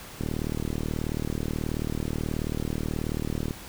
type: click train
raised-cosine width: 3 ms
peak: -16 dBFS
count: 128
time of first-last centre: 0.21-3.509 s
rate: 38.5 Hz
effects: pink hiss -43 dBFS RMS until 3.68 s